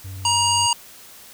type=tone with vibrato; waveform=triangle; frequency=95 Hz; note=F#2; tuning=46 cents sharp; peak=-29 dBFS; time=0.04-0.67 s; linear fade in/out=10 ms; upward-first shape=square; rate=20 Hz; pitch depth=39 cents each way
type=harmonic tone; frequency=947 Hz; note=A#5; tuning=27 cents sharp; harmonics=1 / 3 / 5 / 7 / 9; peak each=-20 / -22 / -24 / -24 / -25 dBFS; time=0.25-0.73 s; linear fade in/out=2 ms
effects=white hiss -44 dBFS RMS until 1.33 s